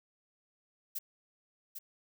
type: noise with echo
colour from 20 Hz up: violet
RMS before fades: -37 dBFS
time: 0.95-0.99 s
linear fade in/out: 10 ms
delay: 800 ms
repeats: 1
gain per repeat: -6 dB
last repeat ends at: 1.79 s
effects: none